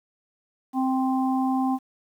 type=harmonic tone; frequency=261.6 Hz; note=C4; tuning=in tune; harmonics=1 / 3 / 4; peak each=-22 / -27 / -33 dBFS; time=0.73-1.79 s; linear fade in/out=50 ms; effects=9-bit